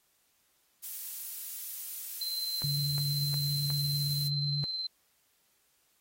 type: noise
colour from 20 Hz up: violet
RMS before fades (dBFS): -38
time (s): 0.82-4.29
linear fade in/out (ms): 20
type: tone with tremolo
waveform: sine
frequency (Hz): 4093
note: C8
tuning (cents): -39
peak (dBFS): -31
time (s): 2.21-4.87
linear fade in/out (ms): 5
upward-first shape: square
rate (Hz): 19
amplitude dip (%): 30
type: click train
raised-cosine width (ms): 0.5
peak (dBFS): -30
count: 4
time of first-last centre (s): 2.62-3.703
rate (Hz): 2.77
type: tone with vibrato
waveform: sine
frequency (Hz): 143.9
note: D3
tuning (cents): -35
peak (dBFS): -30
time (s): 2.64-4.64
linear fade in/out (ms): 0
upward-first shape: sine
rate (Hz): 8.4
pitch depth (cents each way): 16
effects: white hiss -71 dBFS RMS until 6 s + AAC 48 kbps